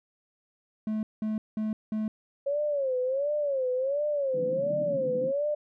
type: tone bursts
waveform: triangle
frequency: 216.3 Hz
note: A3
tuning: 29 cents flat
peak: -25 dBFS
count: 4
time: 0.87-2.08 s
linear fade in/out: 2 ms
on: 160 ms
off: 190 ms
type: tone with vibrato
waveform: sine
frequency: 548 Hz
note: C#5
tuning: 20 cents flat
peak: -25 dBFS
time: 2.46-5.55 s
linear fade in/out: 10 ms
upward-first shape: sine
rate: 1.4 Hz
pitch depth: 150 cents each way
type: band-pass noise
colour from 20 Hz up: pink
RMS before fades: -38 dBFS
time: 4.33-5.32 s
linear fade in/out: 20 ms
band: 140 to 320 Hz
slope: 96 dB/octave
effects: none